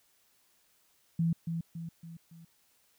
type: tone with echo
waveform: sine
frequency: 166.1 Hz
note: E3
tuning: 13 cents sharp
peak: -25 dBFS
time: 1.19-1.33 s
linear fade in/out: 5 ms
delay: 280 ms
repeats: 4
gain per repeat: -6 dB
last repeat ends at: 2.45 s
effects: white hiss -69 dBFS RMS until 2.98 s